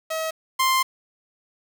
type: tone pair in turn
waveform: sawtooth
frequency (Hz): 640 / 1050.2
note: D#5 / C6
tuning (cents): +49 / +6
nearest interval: major sixth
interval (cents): 857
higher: second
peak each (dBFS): -21 / -14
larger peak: second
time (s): 0.1-0.31 / 0.59-0.83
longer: second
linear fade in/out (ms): 10
effects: 7-bit